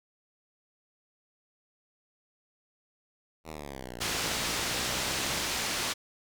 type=exponential two-way sweep; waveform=5% pulse; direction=down then up; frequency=81.8 to 53.4 to 69.8 Hz; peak=-28 dBFS; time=3.44-5.43 s; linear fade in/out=50 ms; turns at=4.13 s
type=low-pass noise; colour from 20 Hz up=white; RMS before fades=-32 dBFS; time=4-5.94 s; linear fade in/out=20 ms; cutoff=5900 Hz; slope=12 dB/octave
effects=none